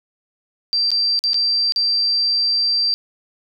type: tone with dropouts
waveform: sine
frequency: 4699 Hz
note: D8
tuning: in tune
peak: -15 dBFS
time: 0.73-2.94 s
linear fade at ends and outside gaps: 0 ms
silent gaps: 0.905-0.916 / 1.191-1.239 / 1.333-1.343 / 1.722-1.761 s
effects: none